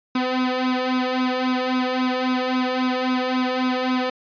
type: tone with flanger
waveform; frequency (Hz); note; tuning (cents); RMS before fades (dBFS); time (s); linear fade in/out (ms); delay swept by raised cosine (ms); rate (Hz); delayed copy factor
sawtooth; 254.7; C4; -46; -22; 0.15-4.1; 5; 0.79 to 1.73; 3.7; +0.95
effects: resampled to 11025 Hz